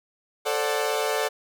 sawtooth chord, D dominant seventh, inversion second, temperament equal with one note detuned, 440 / 529.9 / 587.3 / 740 Hz, A4 / C5 / D5 / F#5, 0 / +22 / 0 / 0 cents, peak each -23 / -27 / -25 / -27 dBFS, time 0.45-1.29 s, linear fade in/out 20 ms, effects none

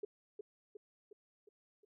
sine tone with echo, 415.3 Hz, G#4, in tune, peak -37 dBFS, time 0.03-0.05 s, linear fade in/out 5 ms, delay 360 ms, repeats 5, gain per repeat -5 dB, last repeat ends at 1.85 s, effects none

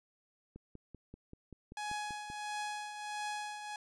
click train, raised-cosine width 3 ms, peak -36 dBFS, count 10, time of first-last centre 0.56-2.301 s, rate 5.17 Hz
sawtooth tone with tremolo, 838 Hz, G#5, 15 cents sharp, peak -32 dBFS, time 1.77-3.76 s, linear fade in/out 2 ms, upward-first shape triangle, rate 1.5 Hz, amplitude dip 60%
effects resampled to 22050 Hz

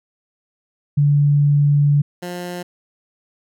sine / 15% pulse tone pair in turn, 144.7 / 177.2 Hz, D3 / F3, -25 / +25 cents, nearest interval major third, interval 350 cents, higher second, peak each -11 / -20 dBFS, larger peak first, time 0.97-2.02 / 2.22-2.63 s, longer first, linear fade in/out 10 ms, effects none

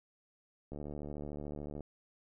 click train, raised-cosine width 2 ms, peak -30 dBFS, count 81, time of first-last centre 0.72-1.807 s, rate 73.6 Hz, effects none

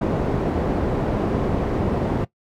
white low-pass noise, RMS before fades -22 dBFS, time 0.01-2.25 s, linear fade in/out 10 ms, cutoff 430 Hz, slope 12 dB/octave, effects noise-tail reverb RT60 0.1 s tail -18 dB re dry

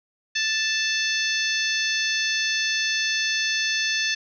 harmonic tone, 880 Hz, A5, in tune, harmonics 2 / 3 / 4 / 5 / 6 / 7, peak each -26 / -28 / -29 / -30 / -31 / -31 dBFS, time 0.35-4.15 s, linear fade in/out 10 ms, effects none

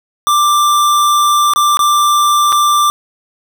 square tone with dropouts, 1181 Hz, D6, 9 cents sharp, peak -9 dBFS, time 0.27-2.9 s, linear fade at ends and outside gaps 0 ms, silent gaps 1.536-1.56 / 1.771-1.792 / 2.522-2.526 s, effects none

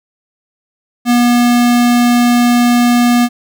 square tone, 241.4 Hz, B3, 39 cents flat, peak -8 dBFS, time 1.05-3.29 s, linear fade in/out 50 ms, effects none

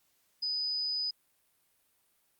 sine tone, 4986 Hz, D#8, 3 cents sharp, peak -30 dBFS, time 0.42-1.11 s, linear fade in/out 10 ms, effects white hiss -72 dBFS RMS until 2.39 s + Opus 48 kbps

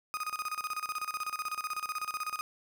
35% pulse tone with tremolo, 1244.5 Hz, D#6, in tune, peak -30 dBFS, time 0.14-2.41 s, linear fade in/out 0 ms, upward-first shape square, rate 16 Hz, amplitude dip 80%, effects none

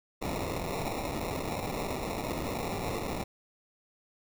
white noise with sample-and-hold, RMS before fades -34 dBFS, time 0.21-3.24 s, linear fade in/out 10 ms, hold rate 1575 Hz, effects none

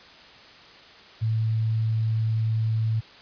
sine tone, 111.2 Hz, A2, 19 cents sharp, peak -21 dBFS, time 1.21-3.01 s, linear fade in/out 20 ms, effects white hiss -48 dBFS RMS until 3.21 s + resampled to 11025 Hz

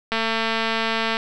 click train, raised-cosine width 0.3 ms, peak -7 dBFS, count 237, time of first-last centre 0.12-1.169 s, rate 225 Hz, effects none

